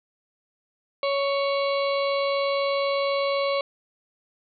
harmonic tone with a mistuned harmonic, 557 Hz, C#5, 8 cents sharp, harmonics 1 / 2 / 4 / 5 / 6 / 7 / 8, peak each -23 / -29 / -33 / -38 / -40 / -36 / -42 dBFS, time 1.03-3.61 s, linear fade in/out 2 ms, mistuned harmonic 7, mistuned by +46 cents, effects none

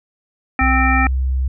harmonic tone, 261.6 Hz, C4, in tune, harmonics 1 / 3 / 5 / 7 / 9, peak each -20 / -20 / -20 / -20 / -20 dBFS, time 0.59-1.07 s, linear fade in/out 2 ms
sine tone with pitch glide, 63.2 to 65.13 Hz, B1 to C2, +41 to -7 cents, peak -15 dBFS, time 0.61-1.48 s, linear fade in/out 5 ms, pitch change +52 cents, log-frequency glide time 0.76-1.14 s
effects none

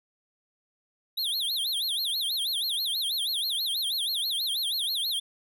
square tone with vibrato, 3684 Hz, A#7, 21 cents flat, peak -27 dBFS, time 1.17-5.2 s, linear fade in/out 10 ms, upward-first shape sine, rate 6.2 Hz, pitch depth 270 cents each way, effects none

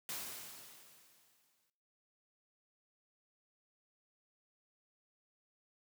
white noise with exponential decay, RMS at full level -41 dBFS, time 0.09-1.7 s, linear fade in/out 1 ms, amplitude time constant 350 ms, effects noise-tail reverb RT60 0.7 s tail -18 dB re dry + high-pass 100 Hz 12 dB/octave

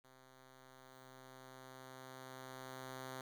5% pulse tone with level ramp, 130.4 Hz, C3, 5 cents flat, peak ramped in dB -51 to -34 dBFS, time 0.04-3.21 s, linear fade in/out 2 ms, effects 12-bit

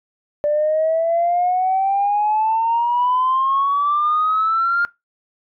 sine exponential sweep, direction up, 587 to 1412 Hz, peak -14 dBFS, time 0.44-4.85 s, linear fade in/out 0 ms, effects noise-tail reverb RT60 0.2 s tail -21 dB re dry + tanh soft clip ceiling -10 dBFS

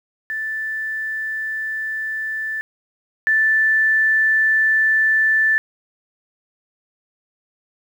sine tone pair in turn, 1760 / 1760 Hz, A6 / A6, 0 / 0 cents, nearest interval unison, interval 0 cents, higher neither, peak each -22 / -13 dBFS, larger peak second, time 0.3-2.61 / 3.27-5.58 s, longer neither, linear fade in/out 0 ms, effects 8-bit

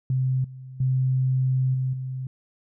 sine tone with level steps, 130.1 Hz, C3, 9 cents flat, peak -20 / -37 / -19 / -22 / -28 dBFS, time 0.1-2.27 s, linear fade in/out 2 ms, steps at 0.44 / 0.8 / 1.74 / 1.93 s, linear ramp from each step 5 ms, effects none

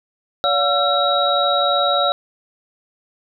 sine tone cluster, 571 / 714 / 1347 / 3832 Hz, D5 / F5 / E6 / A#7, -49 / +38 / +37 / +47 cents, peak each -20 dBFS, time 0.44-2.12 s, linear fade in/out 0 ms, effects none

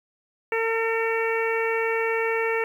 harmonic tone, 452.8 Hz, A4, 50 cents sharp, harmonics 1 / 2 / 3 / 4 / 5 / 6, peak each -24 / -31 / -33 / -30 / -30 / -35 dBFS, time 0.52-2.64 s, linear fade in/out 2 ms, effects 9-bit

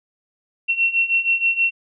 sine beating tone pair, 2716 / 2722.3 Hz, F7 / F7, -49 / -45 cents, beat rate 6.3 Hz, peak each -21 / -18 dBFS, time 0.68-1.71 s, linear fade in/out 20 ms, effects none

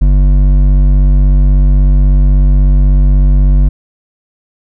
sine tone with hard clipping, 48.16 Hz, G1, 30 cents flat, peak -6 dBFS, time 0.01-3.69 s, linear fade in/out 10 ms, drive 9 dB, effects none

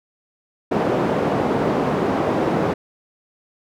white band-pass noise, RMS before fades -20 dBFS, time 0.71-2.74 s, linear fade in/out 10 ms, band 150 to 560 Hz, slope 12 dB/octave, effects none

